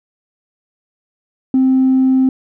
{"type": "tone with tanh clipping", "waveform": "triangle", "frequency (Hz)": 261.6, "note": "C4", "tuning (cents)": 0, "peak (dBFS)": -9, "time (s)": [1.54, 2.29], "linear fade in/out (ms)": 2, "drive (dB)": 5, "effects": []}